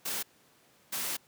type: noise bursts at uneven times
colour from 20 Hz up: white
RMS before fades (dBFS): -34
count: 2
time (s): 0.05-0.23 / 0.92-1.17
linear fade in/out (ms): 10
effects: pink hiss -63 dBFS RMS until 1.27 s + high-pass 150 Hz 12 dB/octave